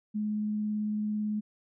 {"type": "tone with vibrato", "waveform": "sine", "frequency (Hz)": 211.5, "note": "G#3", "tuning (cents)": 32, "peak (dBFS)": -28, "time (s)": [0.14, 1.41], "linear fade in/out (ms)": 20, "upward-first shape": "sine", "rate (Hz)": 18, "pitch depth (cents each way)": 8, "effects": []}